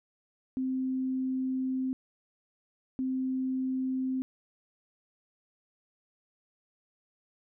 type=tone pair in turn; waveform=sine; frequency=260.3 / 260.3 Hz; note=C4 / C4; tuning=-9 / -9 cents; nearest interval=unison; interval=0 cents; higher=neither; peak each=-28 dBFS; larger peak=neither; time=0.57-1.93 / 2.99-4.22 s; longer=first; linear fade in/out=0 ms; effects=none